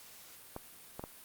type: clicks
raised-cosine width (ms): 1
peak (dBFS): -26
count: 3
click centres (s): 0.564 / 0.995 / 1.039
effects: white hiss -54 dBFS RMS until 1.24 s + Opus 48 kbps